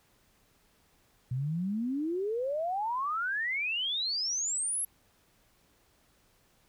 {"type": "exponential sweep", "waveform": "sine", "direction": "up", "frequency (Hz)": [121.3, 11400], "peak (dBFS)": -29, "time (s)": [1.31, 4.85], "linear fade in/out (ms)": 5, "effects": ["pink hiss -67 dBFS RMS until 6.68 s"]}